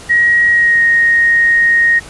sine tone with pitch glide, 1897 to 1866.6 Hz, A#6 to A#6, +30 to +2 cents, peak -7 dBFS, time 0.09-2 s, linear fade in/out 20 ms, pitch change -28 cents, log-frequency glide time 0.51-0.82 s, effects pink hiss -34 dBFS RMS until 2.09 s + resampled to 24000 Hz

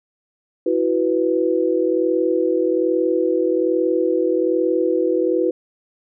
sine chord, E suspended second, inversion none, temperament just, 329.6 / 370.8 / 494.4 Hz, E4 / F#4 / B4, 0 / +4 / +2 cents, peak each -20 dBFS, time 0.66-5.51 s, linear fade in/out 5 ms, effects none

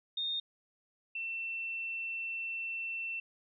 sine tone pair in turn, 3670 / 2690 Hz, A#7 / E7, -28 / +34 cents, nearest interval perfect fourth, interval 538 cents, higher first, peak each -32 / -35 dBFS, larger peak first, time 0.17-0.4 / 1.15-3.2 s, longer second, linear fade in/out 5 ms, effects none

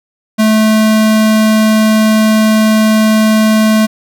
square tone, 217.4 Hz, A3, 21 cents flat, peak -7 dBFS, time 0.38-3.87 s, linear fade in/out 20 ms, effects none

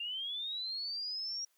sine linear sweep, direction up, 2767 to 5660 Hz, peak -36 dBFS, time 0-1.45 s, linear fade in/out 5 ms, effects white hiss -74 dBFS RMS until 1.57 s + high-pass 400 Hz 12 dB/octave

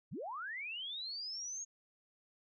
sine linear sweep, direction up, 82.41 to 6645 Hz, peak -40 dBFS, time 0.11-1.65 s, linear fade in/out 20 ms, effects none

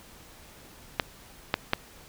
clicks, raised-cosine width 0.3 ms, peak -6 dBFS, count 3, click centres 0.998 / 1.541 / 1.734 s, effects pink hiss -51 dBFS RMS until 2.08 s

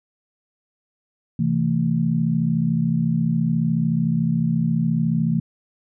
sine chord, A minor, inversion first, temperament equal with one note detuned, 130.81 / 164.81 / 224.1 Hz, C3 / E3 / A3, 0 / 0 / +32 cents, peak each -25 / -20 / -22 dBFS, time 1.39-5.4 s, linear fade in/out 5 ms, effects none

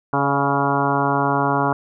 harmonic tone with a mistuned harmonic, 140 Hz, C#3, 18 cents sharp, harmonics 1 / 2 / 3 / 4 / 5 / 6 / 7 / 8 / 9 / 10, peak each -25 / -24 / -26 / -29 / -25 / -24 / -24 / -25 / -30 / -27 dBFS, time 0.13-1.73 s, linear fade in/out 2 ms, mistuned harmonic 4, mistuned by +33 cents, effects none

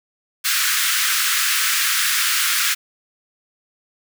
pink high-pass noise, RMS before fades -19 dBFS, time 0.44-2.75 s, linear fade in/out 20 ms, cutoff 1300 Hz, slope 48 dB/octave, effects none

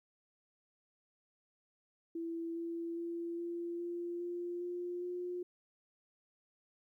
sine tone with pitch steps, 332.8 / 336.1 / 339.4 / 342.7 / 346.1 / 349.5 / 353 / 356.5 Hz, E4 / E4 / F4 / F4 / F4 / F4 / F4 / F4, +17 / +34 / -49 / -33 / -16 / +1 / +19 / +36 cents, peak -37 dBFS, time 2.15-5.43 s, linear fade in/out 5 ms, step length 410 ms, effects 13-bit

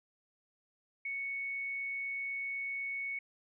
sine tone, 2218 Hz, C#7, in tune, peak -35 dBFS, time 1.05-3.19 s, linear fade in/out 5 ms, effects none

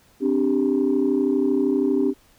sine chord, C suspended second, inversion none, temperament just, 261.6 / 294.3 / 392.4 Hz, C4 / D4 / G4, 0 / +4 / +2 cents, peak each -21 dBFS, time 0.2-2.14 s, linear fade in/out 50 ms, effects tanh soft clip ceiling -11 dBFS + pink hiss -57 dBFS RMS until 2.38 s

